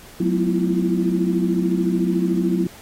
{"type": "tone cluster", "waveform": "sine", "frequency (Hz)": [183.3, 214.9, 248.5, 327.2, 340.9], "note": ["F#3", "A3", "B3", "E4", "F4"], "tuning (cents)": [-16, -41, 11, -13, -42], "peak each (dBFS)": [-20, -29, -26, -24, -23], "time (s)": [0.2, 2.67], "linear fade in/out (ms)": 5, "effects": ["pink hiss -44 dBFS RMS until 2.81 s", "AAC 48 kbps"]}